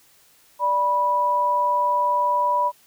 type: tone pair together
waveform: sine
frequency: 588.3 / 980 Hz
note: D5 / B5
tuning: +3 / -14 cents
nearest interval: major sixth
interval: 883 cents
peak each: -26 / -18 dBFS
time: 0.59-2.72 s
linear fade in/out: 50 ms
effects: white hiss -56 dBFS RMS until 2.86 s